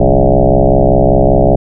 sine tone with frequency modulation, 284.3 Hz, C#4, 44 cents sharp, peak -5 dBFS, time 0-1.56 s, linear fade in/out 5 ms, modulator 65.2 Hz, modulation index 6.3, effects none

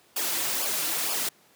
white noise with flanger, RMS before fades -28 dBFS, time 0.16-1.29 s, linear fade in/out 5 ms, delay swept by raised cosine 0.5 to 4.8 ms, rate 2.1 Hz, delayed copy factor -0.7, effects pink hiss -59 dBFS RMS until 1.55 s + high-pass 200 Hz 12 dB/octave

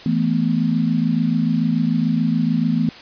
sine chord, E suspended fourth, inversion none, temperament equal, 164.81 / 220 / 246.9 Hz, E3 / A3 / B3, 0 / 0 / 0 cents, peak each -20 dBFS, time 0.06-2.89 s, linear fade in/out 2 ms, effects white hiss -39 dBFS RMS until 3.01 s + resampled to 11025 Hz

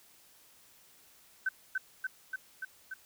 sine tone with echo, 1530 Hz, G6, 42 cents flat, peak -27 dBFS, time 1.46-1.49 s, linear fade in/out 5 ms, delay 290 ms, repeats 5, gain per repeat -2 dB, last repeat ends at 2.94 s, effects white hiss -61 dBFS RMS until 3.05 s

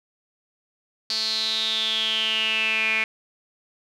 sawtooth tone with band-pass filter sweep, 220 Hz, A3, in tune, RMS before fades -24 dBFS, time 1.1-3.04 s, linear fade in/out 2 ms, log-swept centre 4500 to 2300 Hz, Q 9.7, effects none

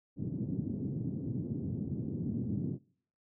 pink band-pass noise, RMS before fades -36 dBFS, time 0.16-2.79 s, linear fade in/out 50 ms, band 110 to 290 Hz, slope 24 dB/octave, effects noise-tail reverb RT60 0.6 s tail -26 dB re dry

